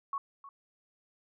sine tone with echo, 1108.7 Hz, C#6, in tune, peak -31 dBFS, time 0.13-0.18 s, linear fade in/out 2 ms, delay 310 ms, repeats 1, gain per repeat -15 dB, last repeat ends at 0.49 s, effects none

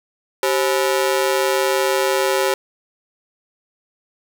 sawtooth ring-modulated tone, 461.1 Hz, A#4, 19 cents flat, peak -9 dBFS, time 0.43-2.54 s, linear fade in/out 0 ms, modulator 73 Hz, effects none

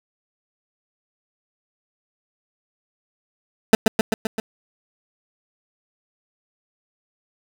20% pulse tone with echo, 220 Hz, A3, in tune, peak -3 dBFS, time 3.73-3.75 s, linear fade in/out 2 ms, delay 130 ms, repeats 5, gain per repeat -3 dB, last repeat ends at 4.4 s, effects none

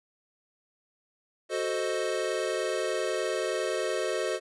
square chord, F# diminished seventh, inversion none, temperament equal, 370 / 440 / 523.3 / 622.3 Hz, F#4 / A4 / C5 / Eb5, 0 / 0 / 0 / 0 cents, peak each -34 dBFS, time 1.49-4.4 s, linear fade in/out 50 ms, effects resampled to 24000 Hz

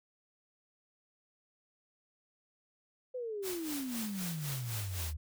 sine exponential sweep, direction down, 517 to 73.42 Hz, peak -36 dBFS, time 3.14-5.17 s, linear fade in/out 10 ms
white noise with tremolo, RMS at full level -40 dBFS, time 3.42-5.14 s, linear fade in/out 50 ms, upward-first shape sine, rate 3.9 Hz, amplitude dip 70%
effects none

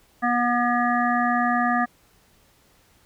harmonic tone with a mistuned harmonic, 241.9 Hz, B3, 36 cents flat, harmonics 1 / 3 / 5 / 7 / 8, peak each -24 / -23 / -25 / -27 / -32 dBFS, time 0.22-1.86 s, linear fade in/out 20 ms, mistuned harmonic 8, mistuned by -26 cents, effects pink hiss -59 dBFS RMS until 3.05 s

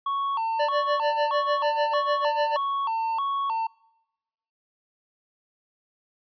triangle tone with vibrato, 1000 Hz, B5, 21 cents sharp, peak -22 dBFS, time 0.06-3.67 s, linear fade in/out 5 ms, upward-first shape square, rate 1.6 Hz, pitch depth 180 cents each way
square tone with tremolo, 587.3 Hz, D5, in tune, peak -22 dBFS, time 0.59-2.57 s, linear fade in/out 10 ms, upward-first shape sine, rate 6.7 Hz, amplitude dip 90%
effects noise-tail reverb RT60 1.0 s tail -26 dB re dry + resampled to 11025 Hz

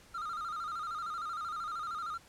triangle tone with vibrato, 1300 Hz, E6, 24 cents flat, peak -34 dBFS, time 0.14-2.18 s, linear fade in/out 10 ms, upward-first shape square, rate 13 Hz, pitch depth 85 cents each way, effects pink hiss -59 dBFS RMS until 2.28 s + low-pass 11000 Hz 12 dB/octave

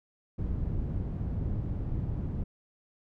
white low-pass noise, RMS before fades -32 dBFS, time 0.38-2.44 s, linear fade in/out 10 ms, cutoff 120 Hz, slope 12 dB/octave, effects none

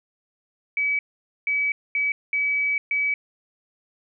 sine tone bursts at uneven times, 2284 Hz, D7, 49 cents flat, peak -20 dBFS, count 5, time 0.77-0.99 / 1.47-1.72 / 1.95-2.12 / 2.33-2.78 / 2.91-3.14 s, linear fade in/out 2 ms, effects none

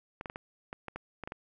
clicks, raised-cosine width 0.5 ms, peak -24 dBFS, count 10, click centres 0.211 / 0.258 / 0.299 / 0.359 / 0.729 / 0.883 / 0.96 / 1.237 / 1.275 / 1.321 s, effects none

